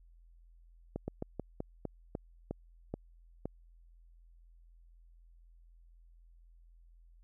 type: slowing click train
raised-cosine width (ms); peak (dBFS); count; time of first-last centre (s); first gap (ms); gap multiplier
2; -23; 10; 0.96-3.456; 120; 1.2
effects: added 42 Hz sine -57 dBFS peak until 7.23 s